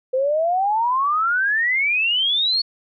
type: exponential sweep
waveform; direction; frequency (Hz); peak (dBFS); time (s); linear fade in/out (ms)
sine; up; 506 to 4435; -16; 0.13-2.62; 10
effects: MP3 96 kbps